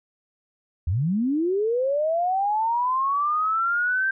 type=linear sweep; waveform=sine; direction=up; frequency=73.42 to 1578 Hz; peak=-20 dBFS; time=0.87-4.11 s; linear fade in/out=5 ms; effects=none